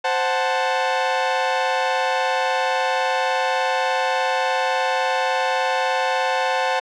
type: chord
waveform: sawtooth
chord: F# diminished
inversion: second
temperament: equal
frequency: 523.3 / 740 / 880 Hz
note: C5 / F#5 / A5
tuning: 0 / 0 / 0 cents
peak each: -19 dBFS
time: 0.04-6.8 s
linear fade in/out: 10 ms
effects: low-pass 4000 Hz 12 dB/octave